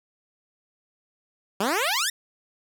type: exponential sweep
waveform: 10% pulse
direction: up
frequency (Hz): 185 to 1908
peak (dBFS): -14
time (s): 1.6-2.1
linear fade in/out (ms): 5
effects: none